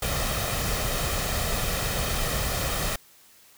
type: noise with comb filter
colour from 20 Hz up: pink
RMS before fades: -27 dBFS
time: 0.02-2.96 s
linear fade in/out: 5 ms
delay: 1.6 ms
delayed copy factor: +0.5
effects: white hiss -55 dBFS RMS until 3.57 s